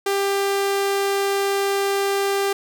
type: tone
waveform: sawtooth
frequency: 396.3 Hz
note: G4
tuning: 19 cents sharp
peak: -15 dBFS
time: 0.06-2.53 s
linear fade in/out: 5 ms
effects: none